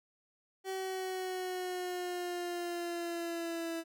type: exponential sweep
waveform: 30% pulse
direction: down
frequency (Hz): 382.1 to 329.6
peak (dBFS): -33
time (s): 0.64-3.84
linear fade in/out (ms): 50
effects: none